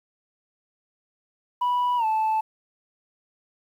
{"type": "tone with pitch glide", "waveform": "sine", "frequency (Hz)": [982, 874.9], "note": ["B5", "A5"], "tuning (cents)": [-10, -10], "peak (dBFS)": -18, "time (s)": [1.61, 2.41], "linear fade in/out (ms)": 10, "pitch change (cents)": -200, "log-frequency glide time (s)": [1.97, 2.05], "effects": ["tanh soft clip ceiling -19 dBFS", "9-bit"]}